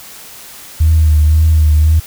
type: tone with vibrato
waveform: sine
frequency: 77.78 Hz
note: D#2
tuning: in tune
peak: -5 dBFS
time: 0.8-2 s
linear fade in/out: 10 ms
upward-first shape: sine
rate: 1.9 Hz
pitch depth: 44 cents each way
effects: tanh soft clip ceiling -1 dBFS + white hiss -34 dBFS RMS until 2.06 s